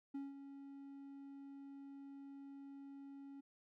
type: tone with ADSR envelope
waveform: triangle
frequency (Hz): 277.2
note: C#4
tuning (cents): 0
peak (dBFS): -39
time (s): 0.14-3.41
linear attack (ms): 10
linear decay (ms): 180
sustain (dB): -10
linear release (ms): 11
effects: none